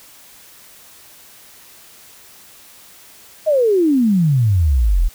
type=exponential sweep; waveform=sine; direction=down; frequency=645 to 36.66 Hz; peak=-11 dBFS; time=3.46-5.09 s; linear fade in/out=20 ms; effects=white hiss -44 dBFS RMS until 5.14 s